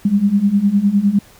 sine beating tone pair, 196 / 205.8 Hz, G3 / G#3, 0 / -16 cents, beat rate 9.8 Hz, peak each -16 / -13 dBFS, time 0.05-1.19 s, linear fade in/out 5 ms, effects pink hiss -46 dBFS RMS until 1.39 s

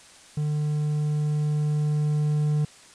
triangle tone with level ramp, 150 Hz, D3, 37 cents sharp, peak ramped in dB -21 to -18 dBFS, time 0.37-2.65 s, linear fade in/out 5 ms, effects white hiss -50 dBFS RMS until 2.94 s + resampled to 22050 Hz

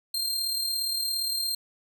sawtooth tone with amplitude modulation, 4184 Hz, C8, 1 cent flat, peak -22 dBFS, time 0.14-1.55 s, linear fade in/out 5 ms, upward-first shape sine, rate 37.3 Hz, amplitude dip 40%, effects none

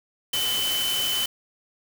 sine tone in noise, 3036 Hz, F#7, 44 cents sharp, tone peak -24 dBFS, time 0.33-1.26 s, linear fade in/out 5 ms, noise white, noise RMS -29 dBFS, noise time 0.33-1.26 s, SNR +2 dB, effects none

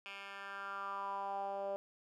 10% pulse tone with band-pass filter sweep, 197.9 Hz, G3, 17 cents sharp, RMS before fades -42 dBFS, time 0.06-1.76 s, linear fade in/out 0 ms, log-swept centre 2400 to 580 Hz, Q 4.4, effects none

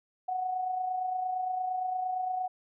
sine tone with amplitude modulation, 740 Hz, F#5, in tune, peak -27 dBFS, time 0.28-2.48 s, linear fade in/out 10 ms, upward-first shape sine, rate 28.7 Hz, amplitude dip 45%, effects none

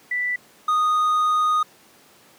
sine / triangle tone pair in turn, 1975.5 / 1238.6 Hz, B6 / D#6, 0 / -8 cents, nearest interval minor sixth, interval 808 cents, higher first, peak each -21 / -15 dBFS, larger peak second, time 0.11-0.36 / 0.68-1.63 s, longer second, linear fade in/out 5 ms, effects pink hiss -52 dBFS RMS until 2.38 s + high-pass 200 Hz 12 dB/octave

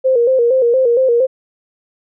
sine tone with vibrato, 496.6 Hz, B4, 9 cents sharp, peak -9 dBFS, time 0.04-1.27 s, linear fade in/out 20 ms, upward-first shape square, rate 4.3 Hz, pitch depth 87 cents each way, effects none

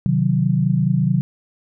sine chord, C diminished, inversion none, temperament equal, 130.81 / 155.56 / 185 Hz, C3 / Eb3 / Gb3, 0 / 0 / 0 cents, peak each -19 dBFS, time 0.06-1.21 s, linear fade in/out 0 ms, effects none

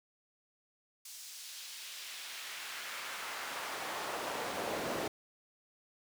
brown noise with high-pass filter sweep, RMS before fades -41 dBFS, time 1.05-5.08 s, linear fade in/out 5 ms, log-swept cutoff 6000 to 370 Hz, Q 0.97, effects none

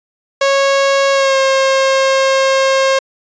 sawtooth tone with pitch glide, 550 to 535.9 Hz, C#5 to C5, -14 to +41 cents, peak -6 dBFS, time 0.41-2.99 s, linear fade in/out 5 ms, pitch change -45 cents, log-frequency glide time 1.12-1.37 s, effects resampled to 16000 Hz

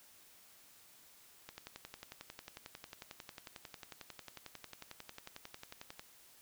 click train, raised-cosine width 0.2 ms, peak -29 dBFS, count 51, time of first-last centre 1.49-5.995 s, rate 11.1 Hz, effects white hiss -62 dBFS RMS until 6.41 s

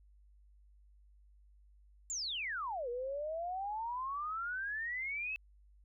sine exponential two-way sweep, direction down then up, 7459 to 471.2 to 2643 Hz, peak -36 dBFS, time 2.1-5.36 s, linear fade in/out 0 ms, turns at 2.89 s, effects added 50 Hz sine -60 dBFS peak until 5.84 s

